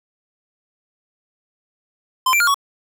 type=tone with pitch steps; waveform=square; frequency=1034 / 2354 / 1415 / 1120 Hz; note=C6 / D7 / F6 / C#6; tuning=-21 / +3 / +22 / +18 cents; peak=-14 dBFS; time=2.26-2.544 s; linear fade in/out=5 ms; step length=71 ms; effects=none